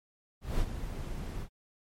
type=noise with ADSR envelope; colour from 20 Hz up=brown; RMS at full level=-28 dBFS; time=0.41-1.49 s; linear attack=190 ms; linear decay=50 ms; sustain=-9 dB; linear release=72 ms; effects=MP3 64 kbps